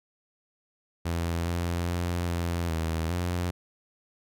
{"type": "tone with pitch steps", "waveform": "sawtooth", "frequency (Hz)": [84.5, 86.2, 87.2, 85.7, 81.1, 88.1], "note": ["E2", "F2", "F2", "F2", "E2", "F2"], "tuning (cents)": [43, -22, -2, -32, -28, 16], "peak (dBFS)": -23, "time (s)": [1.05, 3.51], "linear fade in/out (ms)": 10, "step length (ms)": 410, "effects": []}